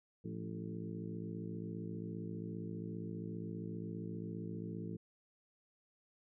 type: harmonic tone with a mistuned harmonic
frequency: 55 Hz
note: A1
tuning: in tune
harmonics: 2 / 3 / 4 / 5 / 6 / 7 / 8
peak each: -47 / -44 / -48 / -53 / -49 / -55 / -52 dBFS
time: 0.24-4.97 s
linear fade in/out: 10 ms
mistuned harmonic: 3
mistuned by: +75 cents
effects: none